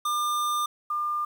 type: tone pair in turn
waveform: square / sine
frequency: 1200 / 1200 Hz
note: D6 / D6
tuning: +37 / +37 cents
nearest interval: unison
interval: 0 cents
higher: neither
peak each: -25 dBFS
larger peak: neither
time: 0.05-0.66 / 0.9-1.25 s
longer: first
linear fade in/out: 5 ms
effects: 9-bit